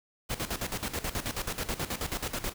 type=noise with tremolo; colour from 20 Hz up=pink; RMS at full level=-32 dBFS; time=0.29-2.54 s; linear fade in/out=20 ms; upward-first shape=square; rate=9.3 Hz; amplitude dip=75%; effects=none